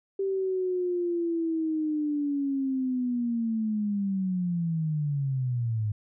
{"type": "linear sweep", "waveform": "sine", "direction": "down", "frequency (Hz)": [392, 103.83], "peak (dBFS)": -25, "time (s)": [0.19, 5.92], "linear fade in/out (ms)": 5, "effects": []}